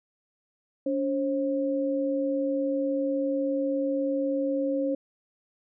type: tone pair together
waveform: sine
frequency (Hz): 283.9 / 535.9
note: C#4 / C5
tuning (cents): +41 / +41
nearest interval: major seventh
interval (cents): 1100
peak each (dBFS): -27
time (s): 0.86-4.95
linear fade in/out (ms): 5
effects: none